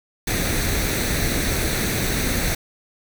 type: noise with comb filter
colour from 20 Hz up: pink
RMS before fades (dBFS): -22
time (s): 0.27-2.55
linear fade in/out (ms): 5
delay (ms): 0.49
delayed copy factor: +0.55
effects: none